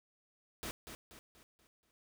pink noise with echo, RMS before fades -42 dBFS, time 0.63-0.71 s, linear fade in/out 0 ms, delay 240 ms, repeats 5, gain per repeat -7 dB, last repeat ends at 1.91 s, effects none

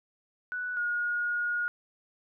sine tone pair in turn, 1480 / 1437.9 Hz, F#6 / F#6, 0 / -50 cents, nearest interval unison, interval 50 cents, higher first, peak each -31 / -27 dBFS, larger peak second, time 0.52-0.77 / 0.77-1.68 s, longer second, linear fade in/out 0 ms, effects none

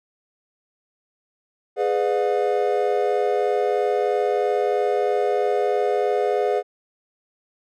triangle chord, G# diminished seventh, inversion none, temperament just, 415.3 / 498.4 / 598 / 717.6 Hz, G#4 / B4 / D5 / F5, 0 / +16 / +31 / +47 cents, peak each -20 / -22 / -25 / -23 dBFS, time 1.76-6.63 s, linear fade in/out 50 ms, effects none

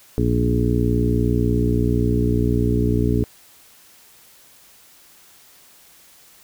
harmonic tone with a mistuned harmonic, 60.1 Hz, B1, 46 cents flat, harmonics 1 / 2 / 3 / 4 / 5 / 6 / 7, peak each -22 / -21 / -27 / -23 / -24 / -30 / -25 dBFS, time 0.18-3.24 s, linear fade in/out 0 ms, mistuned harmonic 1, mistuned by +49 cents, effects white hiss -50 dBFS RMS until 6.43 s

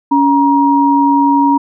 sine tone pair together, 280.7 / 947 Hz, C#4 / A#5, +22 / +27 cents, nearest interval octave + major sixth, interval 2105 cents, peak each -10 dBFS, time 0.11-1.58 s, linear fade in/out 10 ms, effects none

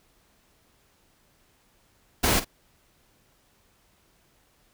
pink noise with echo, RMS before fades -22 dBFS, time 2.23-2.4 s, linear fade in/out 10 ms, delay 48 ms, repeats 1, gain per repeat -14 dB, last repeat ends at 2.448 s, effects pink hiss -64 dBFS RMS until 4.73 s

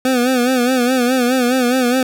25% pulse tone with vibrato, 251 Hz, B3, 28 cents sharp, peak -9 dBFS, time 0.05-2.03 s, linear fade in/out 2 ms, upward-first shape sine, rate 4.8 Hz, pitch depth 80 cents each way, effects none

